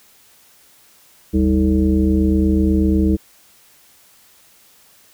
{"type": "tone with frequency modulation", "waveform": "sine", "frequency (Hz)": 197.1, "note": "G3", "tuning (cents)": 10, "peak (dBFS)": -12, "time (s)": [1.33, 3.17], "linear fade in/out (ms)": 20, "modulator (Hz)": 122, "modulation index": 1.4, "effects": ["white hiss -51 dBFS RMS until 5.13 s"]}